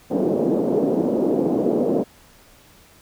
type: band-pass noise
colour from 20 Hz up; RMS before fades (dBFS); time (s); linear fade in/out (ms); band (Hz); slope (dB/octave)
pink; -20; 0.1-2.04; 20; 220 to 540; 24
effects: pink hiss -51 dBFS RMS until 3.01 s